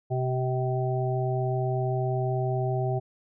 harmonic tone, 128.2 Hz, C3, 35 cents flat, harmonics 1 / 3 / 5 / 6, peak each -26 / -31 / -33 / -34 dBFS, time 0.1-3 s, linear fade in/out 20 ms, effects none

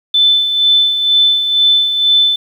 sine tone with tremolo, 3520 Hz, A7, in tune, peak -6 dBFS, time 0.14-2.36 s, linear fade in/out 5 ms, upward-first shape sine, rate 2.1 Hz, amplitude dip 55%, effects 7-bit

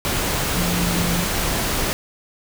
sine tone in noise, 174.61 Hz, F3, in tune, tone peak -22 dBFS, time 0.57-1.24 s, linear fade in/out 0 ms, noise pink, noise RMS -22 dBFS, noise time 0.05-1.93 s, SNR -3 dB, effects none

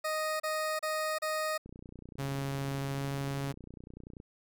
20% pulse tone bursts, 622.3 Hz, D#5, in tune, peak -26 dBFS, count 4, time 0.04-1.579 s, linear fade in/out 10 ms, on 360 ms, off 33 ms
click train, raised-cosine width 3 ms, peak -34 dBFS, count 78, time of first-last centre 1.66-4.201 s, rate 30.3 Hz
sawtooth tone with pitch glide, 137.8 to 138.6 Hz, C#3 to C#3, -10 to 0 cents, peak -29 dBFS, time 2.18-3.53 s, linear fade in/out 20 ms, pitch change +10 cents, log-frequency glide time 2.94-3.02 s
effects none

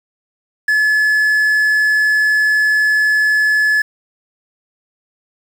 triangle tone with quantisation, 1716 Hz, A6, 44 cents flat, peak -9 dBFS, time 0.68-3.82 s, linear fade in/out 5 ms, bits 6, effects none

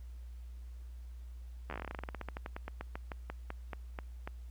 slowing click train, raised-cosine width 0.5 ms, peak -25 dBFS, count 30, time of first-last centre 1.7-4.275 s, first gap 12 ms, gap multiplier 1.12, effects added 60 Hz sine -44 dBFS peak until 4.5 s + pink hiss -69 dBFS RMS until 4.5 s

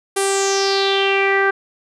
sawtooth tone with low-pass filter sweep, 392 Hz, G4, in tune, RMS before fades -17 dBFS, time 0.16-1.51 s, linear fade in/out 10 ms, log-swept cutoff 10000 to 1600 Hz, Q 5.2, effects none

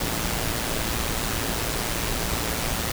pink noise with amplitude modulation, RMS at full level -24 dBFS, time 0-2.92 s, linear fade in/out 5 ms, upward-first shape sine, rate 114 Hz, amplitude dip 55%, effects none

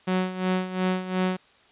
sawtooth tone with tremolo, 185 Hz, F#3, in tune, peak -17 dBFS, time 0.07-1.37 s, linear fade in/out 10 ms, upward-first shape sine, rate 2.8 Hz, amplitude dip 75%, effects white hiss -57 dBFS RMS until 1.71 s + resampled to 8000 Hz

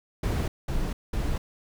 brown noise bursts, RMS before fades -27 dBFS, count 3, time 0.23-1.38 s, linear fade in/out 5 ms, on 250 ms, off 200 ms, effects none

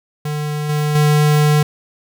square tone with level steps, 149.7 Hz, D3, 33 cents sharp, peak -20 / -16 / -11 dBFS, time 0.25-1.63 s, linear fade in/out 5 ms, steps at 0.69 / 0.95 s, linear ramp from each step 5 ms, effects none

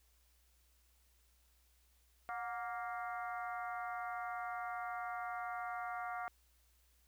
harmonic tone with a mistuned harmonic, 233.1 Hz, A#3, in tune, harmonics 3 / 4 / 5 / 6 / 7 / 8 / 9, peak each -42 / -54 / -46 / -46 / -59 / -55 / -55 dBFS, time 2.29-6.28 s, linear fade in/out 0 ms, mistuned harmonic 3, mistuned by +60 cents, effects added 60 Hz sine -70 dBFS peak until 7.07 s + white hiss -74 dBFS RMS until 7.07 s

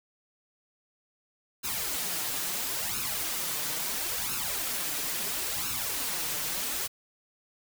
white noise with flanger, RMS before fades -32 dBFS, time 1.63-6.88 s, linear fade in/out 20 ms, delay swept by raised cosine 0.75 to 6.75 ms, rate 0.74 Hz, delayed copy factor +0.7, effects none

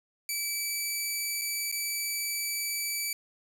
10% pulse tone with dropouts, 2307 Hz, D7, 31 cents flat, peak -21 dBFS, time 0.29-3.13 s, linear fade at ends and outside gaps 2 ms, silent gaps 1.414-1.417 / 1.716-1.724 s, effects none

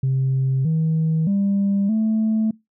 sine tone with pitch steps, 132.8 / 159.8 / 198.9 / 219.2 Hz, C3 / D#3 / G3 / A3, +26 / +47 / +25 / -6 cents, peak -15 dBFS, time 0.03-2.51 s, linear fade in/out 5 ms, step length 620 ms, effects noise-tail reverb RT60 0.2 s tail -23 dB re dry + tanh soft clip ceiling -14 dBFS

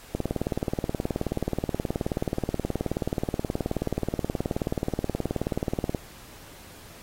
click train, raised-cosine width 2 ms, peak -12 dBFS, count 110, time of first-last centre 0.15-5.948 s, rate 18.8 Hz, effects pink hiss -48 dBFS RMS until 7.02 s + AAC 48 kbps

